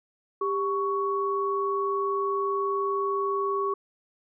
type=tone pair together; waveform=sine; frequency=396.4 / 1115.1 Hz; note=G4 / C#6; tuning=+19 / +10 cents; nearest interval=octave + tritone; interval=1791 cents; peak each=-27 dBFS; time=0.41-3.74 s; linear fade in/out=5 ms; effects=none